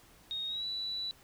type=tone with pitch glide; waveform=sine; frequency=3729 to 3951 Hz; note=A#7 to B7; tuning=0 to 0 cents; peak=-34 dBFS; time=0.31-1.11 s; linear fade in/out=0 ms; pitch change=+100 cents; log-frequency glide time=0.47-0.65 s; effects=pink hiss -60 dBFS RMS until 1.23 s